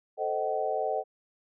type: chord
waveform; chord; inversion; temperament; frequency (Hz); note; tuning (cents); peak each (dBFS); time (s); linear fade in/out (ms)
sine; A diminished seventh; none; equal with one note detuned; 440 / 523.3 / 622.3 / 758.6; A4 / C5 / Eb5 / Gb5; 0 / 0 / 0 / +43; -33 / -34 / -32 / -31; 0.17-1.04; 50
effects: none